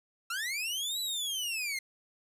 sawtooth linear two-way sweep, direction up then down, 1318.5 to 3989 to 2070 Hz, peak -29 dBFS, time 0.3-1.79 s, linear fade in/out 5 ms, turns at 1 s, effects resampled to 32000 Hz + 11-bit

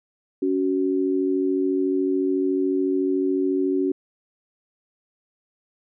sine tone pair together, 280.4 / 374.3 Hz, C#4 / F#4, +20 / +20 cents, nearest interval perfect fourth, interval 500 cents, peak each -22 dBFS, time 0.42-3.92 s, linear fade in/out 5 ms, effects none

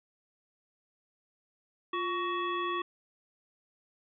harmonic tone with a mistuned harmonic, 373.9 Hz, F#4, 18 cents sharp, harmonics 1 / 3 / 5 / 7 / 9, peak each -35 / -32 / -41 / -43 / -43 dBFS, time 1.93-2.82 s, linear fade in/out 5 ms, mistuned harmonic 1, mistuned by -110 cents, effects none

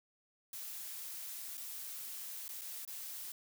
blue noise with dropouts, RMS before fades -45 dBFS, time 0.53-3.32 s, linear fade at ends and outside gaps 2 ms, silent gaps 1.572-1.577 / 2.481-2.49 / 2.612-2.616 / 2.851-2.876 s, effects none

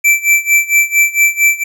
square tone with tremolo, 2333 Hz, D7, 12 cents flat, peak -6 dBFS, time 0.04-1.64 s, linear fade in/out 10 ms, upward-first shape sine, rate 4.4 Hz, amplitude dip 90%, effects none

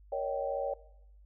sine chord, Eb dominant seventh, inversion second, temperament just, 466.7 / 560 / 622.3 / 777.8 Hz, Bb4 / Db5 / Eb5 / G5, +2 / +18 / 0 / -14 cents, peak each -39 / -33 / -39 / -38 dBFS, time 0.12-0.74 s, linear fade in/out 5 ms, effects noise-tail reverb RT60 0.8 s tail -18 dB re dry + added 50 Hz sine -54 dBFS peak until 1.25 s

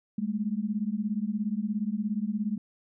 sine beating tone pair, 202 / 219 Hz, G#3 / A3, -48 / -8 cents, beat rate 17 Hz, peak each -30 dBFS, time 0.18-2.58 s, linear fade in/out 5 ms, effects none

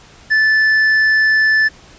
sine tone with hard clipping, 1750 Hz, A6, 10 cents flat, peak -11 dBFS, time 0.3-1.69 s, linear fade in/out 20 ms, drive 4 dB, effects pink hiss -43 dBFS RMS until 1.98 s + resampled to 16000 Hz

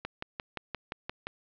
click train, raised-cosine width 0.3 ms, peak -18 dBFS, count 8, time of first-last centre 0.05-1.27 s, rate 5.74 Hz, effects low-pass 4000 Hz 12 dB/octave + 10-bit

